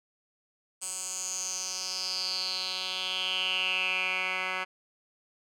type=tone with band-pass filter sweep; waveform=10% pulse; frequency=186 Hz; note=F#3; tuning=9 cents sharp; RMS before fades=-32 dBFS; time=0.81-4.65 s; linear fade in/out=20 ms; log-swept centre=8100 to 1900 Hz; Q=6; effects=none